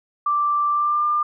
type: tone with pitch glide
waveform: sine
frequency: 1174.7 to 1198.7 Hz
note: D6 to D6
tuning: 0 to +35 cents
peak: -17 dBFS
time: 0.26-1.23 s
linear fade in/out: 5 ms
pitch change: +35 cents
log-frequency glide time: 0.71-1.06 s
effects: none